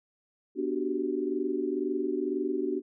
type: chord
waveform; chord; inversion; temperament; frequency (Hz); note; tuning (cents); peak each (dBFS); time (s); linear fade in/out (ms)
sine; G major seventh; first; equal; 246.9 / 293.7 / 370 / 392; B3 / D4 / F#4 / G4; 0 / 0 / 0 / 0; -36 / -32 / -31 / -34; 0.55-2.82; 50
effects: none